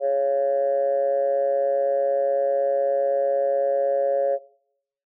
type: tone with amplitude modulation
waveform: sine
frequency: 554.4 Hz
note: C#5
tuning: in tune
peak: -14 dBFS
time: 0-4.39 s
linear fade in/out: 50 ms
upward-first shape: sine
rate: 136 Hz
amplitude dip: 80%
effects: noise-tail reverb RT60 0.7 s tail -19 dB re dry + tanh soft clip ceiling -12 dBFS